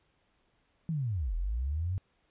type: linear two-way sweep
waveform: sine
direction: down then up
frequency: 170 to 38.89 to 97.6 Hz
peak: -29 dBFS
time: 0.89-1.98 s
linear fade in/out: 0 ms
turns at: 1.35 s
effects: pink hiss -72 dBFS RMS until 2.3 s + resampled to 8000 Hz